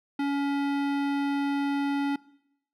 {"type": "tone with hard clipping", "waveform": "sine", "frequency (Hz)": 281.7, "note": "C#4", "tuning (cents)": 28, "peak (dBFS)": -27, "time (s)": [0.19, 2.16], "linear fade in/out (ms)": 5, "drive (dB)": 18, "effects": ["noise-tail reverb RT60 0.8 s tail -21 dB re dry"]}